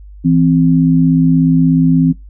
sine tone pair together, 164.5 / 261.2 Hz, E3 / C4, -3 / -3 cents, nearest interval minor sixth, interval 800 cents, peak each -10 dBFS, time 0.24-2.13 s, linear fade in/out 20 ms, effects noise-tail reverb RT60 0.2 s tail -22 dB re dry + added 50 Hz sine -32 dBFS peak until 2.29 s

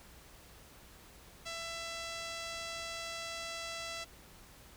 5% pulse tone with low-pass filter, 667 Hz, E5, 20 cents sharp, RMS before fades -42 dBFS, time 1.45-4.05 s, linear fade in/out 20 ms, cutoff 7500 Hz, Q 0.53, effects added 60 Hz sine -63 dBFS peak until 4.76 s + pink hiss -57 dBFS RMS until 4.76 s

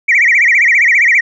sine tone with vibrato, 2093 Hz, C7, in tune, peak -5 dBFS, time 0.08-1.21 s, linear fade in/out 10 ms, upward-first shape sine, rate 15 Hz, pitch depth 210 cents each way, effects tanh soft clip ceiling -2 dBFS

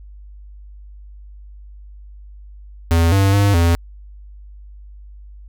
square tone with pitch steps, 83.5 / 97.9 / 100.7 / 84.7 Hz, E2 / G2 / G2 / E2, +23 / -2 / +47 / +48 cents, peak -12 dBFS, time 2.91-3.75 s, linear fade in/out 0 ms, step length 210 ms, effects added 50 Hz sine -36 dBFS peak until 5.48 s

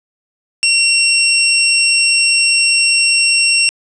20% pulse tone, 2735 Hz, F7, 37 cents flat, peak -5 dBFS, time 0.63-3.69 s, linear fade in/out 0 ms, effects resampled to 22050 Hz + 7-bit

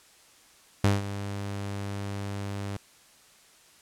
sawtooth tone with ADSR envelope, 100.1 Hz, G2, 37 cents sharp, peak -14 dBFS, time 0.84-2.77 s, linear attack 3 ms, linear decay 170 ms, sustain -14 dB, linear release 4 ms, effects white hiss -57 dBFS RMS until 3.81 s + low-pass 10000 Hz 12 dB/octave

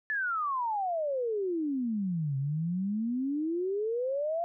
sine exponential two-way sweep, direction down then up, 1760 to 133 to 698 Hz, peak -28 dBFS, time 0.1-4.44 s, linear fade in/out 0 ms, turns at 2.37 s, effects none

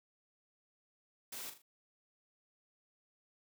white noise with echo, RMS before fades -45 dBFS, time 1.32-1.5 s, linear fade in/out 5 ms, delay 40 ms, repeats 3, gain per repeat -8 dB, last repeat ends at 1.62 s, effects high-pass 150 Hz 12 dB/octave

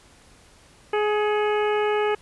harmonic tone with a mistuned harmonic, 420 Hz, G#4, 19 cents sharp, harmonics 1 / 2 / 3 / 4 / 5 / 6 / 7, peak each -21 / -27 / -31 / -33 / -35 / -37 / -38 dBFS, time 0.93-2.15 s, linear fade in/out 5 ms, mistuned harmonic 5, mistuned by +59 cents, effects pink hiss -53 dBFS RMS until 2.21 s + resampled to 24000 Hz

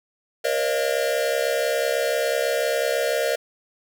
square tone cluster, 473.9 / 544 / 610 / 678 Hz, A#4 / C#5 / D#5 / E5, +28 / -33 / -34 / +49 cents, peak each -26 / -27 / -26 / -31 dBFS, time 0.44-3.36 s, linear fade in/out 10 ms, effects none

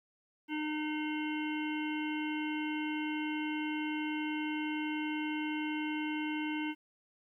harmonic tone, 305.1 Hz, D#4, 34 cents flat, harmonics 1 / 3 / 5 / 7 / 9 / 10, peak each -34 / -43 / -46 / -43 / -45 / -48 dBFS, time 0.48-6.75 s, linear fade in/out 50 ms, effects 12-bit

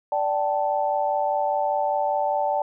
sine tone cluster, 586 / 772 / 877 Hz, D5 / G5 / A5, -4 / -27 / -6 cents, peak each -25 dBFS, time 0.12-2.62 s, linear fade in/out 2 ms, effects none

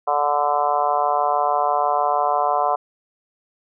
harmonic tone, 146.2 Hz, D3, 7 cents flat, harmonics 3 / 4 / 5 / 6 / 7 / 8 / 9, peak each -30 / -25 / -20 / -28 / -22 / -29 / -30 dBFS, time 0.07-2.76 s, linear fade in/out 10 ms, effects none

